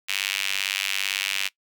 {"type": "tone with high-pass filter", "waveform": "sawtooth", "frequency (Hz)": 97.8, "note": "G2", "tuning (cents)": -4, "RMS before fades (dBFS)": -27, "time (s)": [0.08, 1.49], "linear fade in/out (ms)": 20, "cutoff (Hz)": 2600, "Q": 2.7, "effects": ["noise-tail reverb RT60 0.1 s tail -21 dB re dry"]}